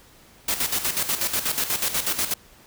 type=noise with tremolo; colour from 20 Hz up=white; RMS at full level=-23 dBFS; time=0.48-2.34 s; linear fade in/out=5 ms; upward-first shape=square; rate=8.2 Hz; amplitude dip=65%; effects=pink hiss -52 dBFS RMS until 2.66 s